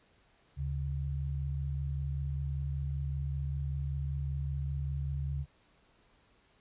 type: tone pair together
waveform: sine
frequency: 73.42 / 138.59 Hz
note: D2 / C#3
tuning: 0 / 0 cents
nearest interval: major seventh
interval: 1100 cents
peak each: -34 / -35 dBFS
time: 0.56-5.46 s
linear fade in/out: 50 ms
effects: pink hiss -67 dBFS RMS until 6.6 s + resampled to 8000 Hz